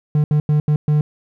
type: tone bursts at uneven times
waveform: triangle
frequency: 150 Hz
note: D3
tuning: 37 cents sharp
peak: -10 dBFS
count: 5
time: 0.15-0.24 / 0.31-0.4 / 0.49-0.6 / 0.68-0.76 / 0.88-1.01 s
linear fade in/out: 2 ms
effects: none